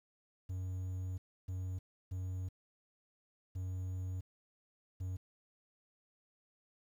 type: tone bursts at uneven times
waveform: triangle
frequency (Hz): 92.5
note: F#2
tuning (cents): 0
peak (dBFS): -35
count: 5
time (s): 0.49-1.18 / 1.48-1.79 / 2.11-2.49 / 3.55-4.21 / 5-5.17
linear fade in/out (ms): 10
effects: 11-bit